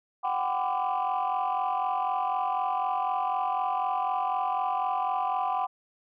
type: chord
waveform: sine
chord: G major seventh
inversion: third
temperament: equal with one note detuned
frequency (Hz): 740 / 784 / 1010.3 / 1174.7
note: F#5 / G5 / B5 / D6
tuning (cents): 0 / 0 / +39 / 0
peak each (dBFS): -29 / -29 / -30 / -32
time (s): 0.23-5.67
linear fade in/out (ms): 20
effects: tanh soft clip ceiling -20 dBFS